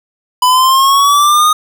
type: exponential sweep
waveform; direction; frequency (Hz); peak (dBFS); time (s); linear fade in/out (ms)
square; up; 994 to 1244.5; -7; 0.42-1.53; 5
effects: none